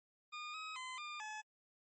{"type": "tone with pitch steps", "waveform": "20% pulse", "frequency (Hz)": [1218, 1270, 1025, 1204, 857], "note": ["D#6", "D#6", "C6", "D6", "A5"], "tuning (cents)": [-37, 35, -36, 43, -46], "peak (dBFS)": -39, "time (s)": [0.32, 1.42], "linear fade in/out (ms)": 20, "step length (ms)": 220, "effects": ["MP3 32 kbps"]}